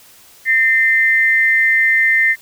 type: tone pair together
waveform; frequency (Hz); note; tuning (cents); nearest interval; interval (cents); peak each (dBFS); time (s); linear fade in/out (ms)
sine; 1820 / 2075; A#6 / C7; -42 / -15; major second; 227; -13; 0.45-2.36; 50
effects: white hiss -45 dBFS RMS until 2.41 s